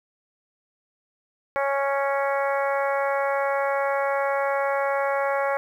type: harmonic tone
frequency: 277.2 Hz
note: C#4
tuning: in tune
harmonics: 2 / 3 / 4 / 5 / 6 / 7 / 8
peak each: -24 / -28 / -30 / -32 / -34 / -35 / -36 dBFS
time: 1.56-5.57 s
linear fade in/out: 0 ms
effects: 9-bit